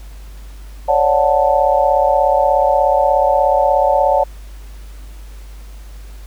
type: chord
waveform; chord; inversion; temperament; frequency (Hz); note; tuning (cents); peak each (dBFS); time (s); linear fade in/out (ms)
sine; D major seventh; third; just; 550.6 / 587.3 / 734.2 / 881; C#5 / D5 / F#5 / A5; -12 / 0 / -14 / +2; -16; 0.88-4.24; 10
effects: added 50 Hz sine -31 dBFS peak until 6.26 s + pink hiss -46 dBFS RMS until 6.26 s